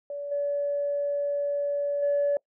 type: tone with level steps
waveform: sine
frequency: 573 Hz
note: D5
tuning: 43 cents flat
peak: -31 / -24 / -20 dBFS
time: 0.1-2.37 s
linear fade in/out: 2 ms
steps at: 0.31 / 2.02 s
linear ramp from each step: 10 ms
effects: noise-tail reverb RT60 0.1 s tail -24 dB re dry + tanh soft clip ceiling -18 dBFS